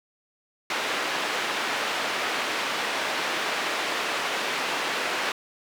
white band-pass noise, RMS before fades -28 dBFS, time 0.7-5.32 s, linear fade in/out 2 ms, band 330 to 2600 Hz, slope 12 dB/octave, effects none

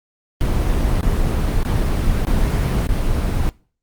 brown noise bursts, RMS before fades -17 dBFS, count 5, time 0.41-3.49 s, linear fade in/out 0 ms, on 600 ms, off 20 ms, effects noise-tail reverb RT60 0.4 s tail -22 dB re dry + Opus 24 kbps

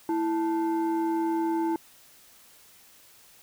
sine tone pair together, 329.6 / 880 Hz, E4 / A5, 0 / 0 cents, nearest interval octave + perfect fourth, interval 1700 cents, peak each -23 / -28 dBFS, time 0.09-1.76 s, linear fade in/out 2 ms, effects tanh soft clip ceiling -21 dBFS + white hiss -55 dBFS RMS until 3.42 s

